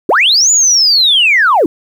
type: linear two-way sweep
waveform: sine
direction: up then down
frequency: 269.8 to 7040 to 269.8 Hz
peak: -5 dBFS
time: 0.09-1.66 s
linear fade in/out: 2 ms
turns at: 0.51 s
effects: tanh soft clip ceiling -1 dBFS + 7-bit